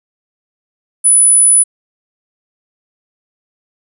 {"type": "tone", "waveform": "sine", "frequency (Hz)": 9960, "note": "D#9", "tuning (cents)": 1, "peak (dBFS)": -5, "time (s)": [1.04, 1.64], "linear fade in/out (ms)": 20, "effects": []}